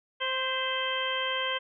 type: harmonic tone with a mistuned harmonic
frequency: 523.3 Hz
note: C5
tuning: in tune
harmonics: 1 / 2 / 3 / 4 / 5 / 6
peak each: -35 / -34 / -35 / -36 / -38 / -32 dBFS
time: 0.2-1.59 s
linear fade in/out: 20 ms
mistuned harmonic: 4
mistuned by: -36 cents
effects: none